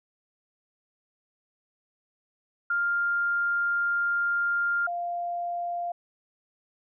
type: tone pair in turn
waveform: sine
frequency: 1400 / 696.6 Hz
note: F6 / F5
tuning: +4 / -5 cents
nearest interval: octave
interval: 1209 cents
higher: first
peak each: -23 / -28 dBFS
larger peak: first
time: 2.7-4.87 / 4.87-5.92 s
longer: first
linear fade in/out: 5 ms
effects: none